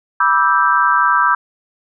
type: chord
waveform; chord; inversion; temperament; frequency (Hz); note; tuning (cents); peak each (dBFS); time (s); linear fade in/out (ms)
sine; E minor seventh; second; equal with one note detuned; 978.1 / 1174.7 / 1318.5 / 1568; B5 / D6 / E6 / G6; -17 / 0 / 0 / 0; -16; 0.2-1.35; 5
effects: none